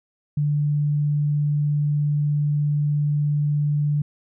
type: tone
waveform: sine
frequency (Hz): 147.2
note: D3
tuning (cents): +4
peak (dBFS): -18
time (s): 0.37-4.02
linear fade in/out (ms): 5
effects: none